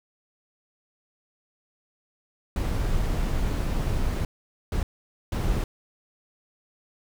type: noise bursts at uneven times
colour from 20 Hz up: brown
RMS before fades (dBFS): -25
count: 3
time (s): 2.56-4.25 / 4.72-4.83 / 5.32-5.64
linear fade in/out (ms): 2
effects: none